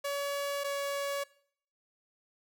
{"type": "tone pair in turn", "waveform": "sawtooth", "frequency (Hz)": [566, 563], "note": ["C#5", "C#5"], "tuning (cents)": [36, 27], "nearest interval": "unison", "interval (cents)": 9, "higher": "first", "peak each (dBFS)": -28, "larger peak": "neither", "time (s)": [[0.04, 0.64], [0.64, 1.24]], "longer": "neither", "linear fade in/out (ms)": 10, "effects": ["noise-tail reverb RT60 0.6 s tail -21 dB re dry"]}